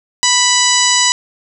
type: harmonic tone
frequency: 987.8 Hz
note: B5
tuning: in tune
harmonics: 1 / 2 / 3 / 4 / 5 / 6 / 7 / 8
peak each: -18 / -18 / -18 / -18 / -18 / -18 / -18 / -18 dBFS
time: 0.23-1.12 s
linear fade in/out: 0 ms
effects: none